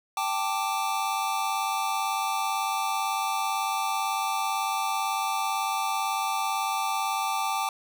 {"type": "chord", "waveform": "square", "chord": "G suspended second", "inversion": "none", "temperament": "just", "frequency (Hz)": [784, 882, 1176], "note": ["G5", "A5", "D6"], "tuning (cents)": [0, 4, 2], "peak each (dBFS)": -31, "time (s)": [0.17, 7.69], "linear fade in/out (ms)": 2, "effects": []}